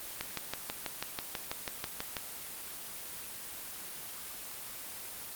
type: click train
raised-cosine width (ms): 0.2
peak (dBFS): -16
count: 13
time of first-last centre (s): 0.21-2.168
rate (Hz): 6.13
effects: white hiss -43 dBFS RMS until 5.35 s + Opus 24 kbps